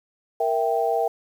sine chord, E diminished, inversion second, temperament equal, 466.2 / 659.3 / 784 Hz, Bb4 / E5 / G5, 0 / 0 / 0 cents, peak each -24 dBFS, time 0.4-1.08 s, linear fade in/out 5 ms, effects 8-bit

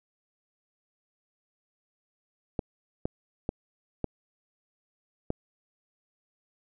clicks, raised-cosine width 2 ms, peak -15 dBFS, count 5, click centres 2.592 / 3.055 / 3.491 / 4.043 / 5.304 s, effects none

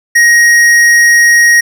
sine tone with hard clipping, 1881 Hz, A#6, 15 cents sharp, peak -5 dBFS, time 0.15-1.61 s, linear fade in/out 10 ms, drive 12 dB, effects none

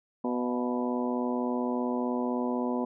harmonic tone with a mistuned harmonic, 123.47 Hz, B2, in tune, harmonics 2 / 3 / 4 / 5 / 6 / 7 / 8, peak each -29 / -35 / -36 / -38 / -40 / -40 / -38 dBFS, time 0.24-2.85 s, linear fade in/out 5 ms, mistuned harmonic 6, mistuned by -66 cents, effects none

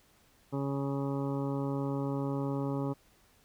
harmonic tone, 138.6 Hz, C#3, in tune, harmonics 1 / 2 / 3 / 4 / 6 / 7 / 8 / 9, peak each -34 / -34 / -39 / -41 / -45 / -47 / -49 / -50 dBFS, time 0.52-2.94 s, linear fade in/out 20 ms, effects pink hiss -65 dBFS RMS until 3.44 s

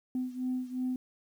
sine beating tone pair, 253.2 / 256 Hz, B3 / C4, +43 / -38 cents, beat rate 2.8 Hz, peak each -32 / -35 dBFS, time 0.15-0.96 s, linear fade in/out 2 ms, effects tanh soft clip ceiling -25 dBFS + 10-bit

